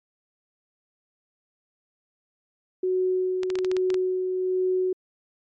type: tone with tremolo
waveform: sine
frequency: 370.1 Hz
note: F#4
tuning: in tune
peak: -20 dBFS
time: 2.83-4.93 s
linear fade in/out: 5 ms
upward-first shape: sine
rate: 1.2 Hz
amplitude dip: 35%
type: clicks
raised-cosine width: 0.2 ms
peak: -16 dBFS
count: 9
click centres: 3.433 / 3.502 / 3.555 / 3.588 / 3.647 / 3.715 / 3.767 / 3.903 / 3.943 s
effects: MP3 48 kbps